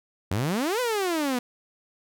sawtooth exponential two-way sweep, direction up then down, 87.31 to 514 to 238.6 Hz, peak -20 dBFS, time 0.31-1.39 s, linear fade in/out 5 ms, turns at 0.8 s, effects none

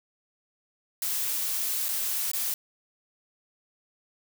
blue noise with dropouts, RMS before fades -29 dBFS, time 1.02-2.54 s, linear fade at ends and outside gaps 1 ms, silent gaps 1.884-1.889 / 2.316-2.334 s, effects none

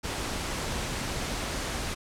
pink noise, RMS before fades -32 dBFS, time 0.03-1.95 s, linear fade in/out 20 ms, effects low-pass 9000 Hz 12 dB/octave

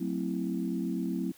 sine chord, F# half-diminished seventh, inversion none, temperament equal with one note detuned, 185 / 223.6 / 261.6 / 329.6 Hz, F#3 / A3 / C4 / E4, 0 / +28 / 0 / 0 cents, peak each -33 / -36 / -34 / -35 dBFS, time 0-1.32 s, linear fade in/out 10 ms, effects tanh soft clip ceiling -19 dBFS + white hiss -58 dBFS RMS until 1.37 s

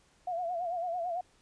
sine tone with vibrato, 698.5 Hz, F5, in tune, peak -31 dBFS, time 0.27-1.21 s, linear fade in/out 5 ms, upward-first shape sine, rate 9 Hz, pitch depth 85 cents each way, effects pink hiss -66 dBFS RMS until 1.41 s + resampled to 22050 Hz

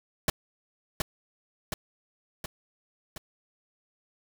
pink noise with echo, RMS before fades -24 dBFS, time 0.28-0.3 s, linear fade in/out 2 ms, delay 720 ms, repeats 4, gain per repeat -4 dB, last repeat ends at 3.18 s, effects none

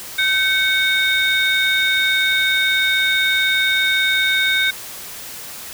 sine tone cluster, 1536 / 2217 / 3692 Hz, G6 / C#7 / A#7, -36 / 0 / -17 cents, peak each -18 dBFS, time 0.18-4.71 s, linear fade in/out 10 ms, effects tanh soft clip ceiling -7 dBFS + white hiss -33 dBFS RMS until 5.73 s

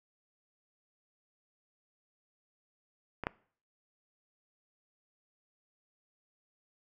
clicks, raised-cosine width 0.5 ms, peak -21 / -15 dBFS, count 2, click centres 3.237 / 3.269 s, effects noise-tail reverb RT60 0.5 s tail -22 dB re dry

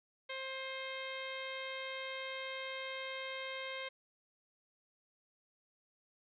harmonic tone with a mistuned harmonic, 529 Hz, C5, 19 cents sharp, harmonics 1 / 2 / 3 / 4 / 5 / 6 / 7 / 8, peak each -45 / -49 / -50 / -45 / -52 / -49 / -53 / -61 dBFS, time 0.29-3.89 s, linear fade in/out 10 ms, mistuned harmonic 5, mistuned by -40 cents, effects none

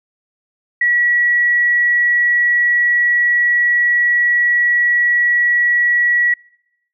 sine tone, 1930 Hz, B6, 40 cents flat, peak -11 dBFS, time 0.81-6.34 s, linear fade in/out 5 ms, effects noise-tail reverb RT60 0.9 s tail -26 dB re dry

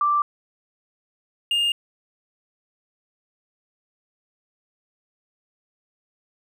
sine / triangle tone pair in turn, 1174.7 / 2824 Hz, D6 / F7, 0 / +19 cents, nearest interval octave + minor third, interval 1519 cents, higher second, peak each -17 dBFS, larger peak neither, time 0.01-0.22 / 1.51-1.72 s, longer neither, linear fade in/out 2 ms, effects none

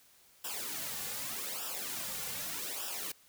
white noise with flanger, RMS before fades -39 dBFS, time 0.44-3.12 s, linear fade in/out 5 ms, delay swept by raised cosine 0.46 to 3.16 ms, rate 0.83 Hz, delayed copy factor -0.8, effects white hiss -63 dBFS RMS until 3.28 s

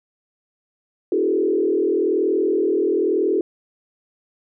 sine tone with frequency modulation, 379.9 Hz, F#4, 46 cents sharp, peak -16 dBFS, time 1.12-3.41 s, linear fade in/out 2 ms, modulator 41 Hz, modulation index 1.5, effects none

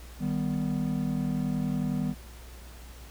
triangle chord, Eb augmented, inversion none, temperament equal, 155.56 / 196 / 246.9 Hz, Eb3 / G3 / B3, 0 / 0 / 0 cents, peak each -29 dBFS, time 0.19-2.15 s, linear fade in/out 50 ms, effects added 60 Hz sine -44 dBFS peak until 3.1 s + pink hiss -51 dBFS RMS until 3.1 s

